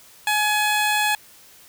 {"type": "tone", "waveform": "15% pulse", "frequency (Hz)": 844, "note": "G#5", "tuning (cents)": 28, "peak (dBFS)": -12, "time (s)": [0.27, 1.15], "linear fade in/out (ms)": 2, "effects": ["white hiss -49 dBFS RMS until 1.68 s"]}